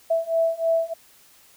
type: beating tone pair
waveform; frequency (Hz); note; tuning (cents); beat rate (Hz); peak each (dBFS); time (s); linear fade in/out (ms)
sine; 657 / 660.2; E5 / E5; -6 / +2; 3.2; -23 / -22; 0.1-0.94; 10
effects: white hiss -54 dBFS RMS until 1.56 s